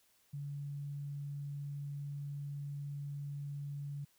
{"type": "tone", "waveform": "sine", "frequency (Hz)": 142.9, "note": "D3", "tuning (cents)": -47, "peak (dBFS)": -39, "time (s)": [0.33, 4.05], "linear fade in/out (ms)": 10, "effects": ["white hiss -71 dBFS RMS until 4.18 s"]}